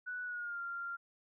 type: tone with pitch glide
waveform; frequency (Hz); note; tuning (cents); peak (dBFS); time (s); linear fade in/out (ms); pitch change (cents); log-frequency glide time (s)
sine; 1480 to 1388.9; F#6 to F6; 0 to -10; -38; 0.06-0.97; 20; -110; 0.24-0.6
effects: none